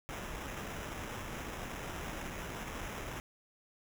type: noise with sample-and-hold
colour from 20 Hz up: pink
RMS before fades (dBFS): -42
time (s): 0.09-3.2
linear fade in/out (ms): 0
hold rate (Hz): 4410
effects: none